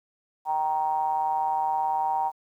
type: ring-modulated tone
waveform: triangle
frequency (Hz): 78.7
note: D#2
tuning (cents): +20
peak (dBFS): -18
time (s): 0.45-2.32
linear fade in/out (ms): 50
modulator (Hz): 856
effects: 10-bit